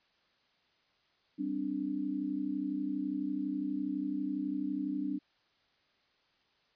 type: chord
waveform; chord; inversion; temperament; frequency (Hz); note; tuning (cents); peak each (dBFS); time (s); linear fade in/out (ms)
sine; G suspended fourth; none; equal; 196 / 261.6 / 293.7; G3 / C4 / D4; 0 / 0 / 0; -40 / -37 / -34; 1.38-5.19; 20
effects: white hiss -71 dBFS RMS until 6.75 s + resampled to 11025 Hz